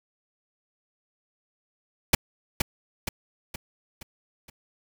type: noise with echo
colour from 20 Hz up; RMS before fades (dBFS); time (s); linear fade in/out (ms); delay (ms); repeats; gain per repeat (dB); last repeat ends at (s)
pink; -17; 2.13-2.15; 5; 470; 5; -6; 4.5
effects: none